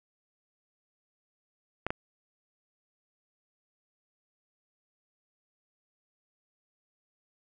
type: clicks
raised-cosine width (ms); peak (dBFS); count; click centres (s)
0.5; -15; 2; 1.866 / 1.905
effects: none